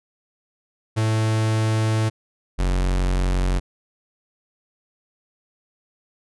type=tone pair in turn; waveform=45% pulse; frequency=110 / 45.8 Hz; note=A2 / F#1; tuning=0 / -17 cents; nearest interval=octave + minor third; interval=1517 cents; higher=first; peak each=-18 / -18 dBFS; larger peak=neither; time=0.96-2.1 / 2.58-3.6 s; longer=first; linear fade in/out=20 ms; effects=resampled to 24000 Hz